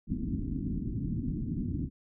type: low-pass noise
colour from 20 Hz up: white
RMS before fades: -33 dBFS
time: 0.07-1.9 s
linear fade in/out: 50 ms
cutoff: 290 Hz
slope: 48 dB/octave
effects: none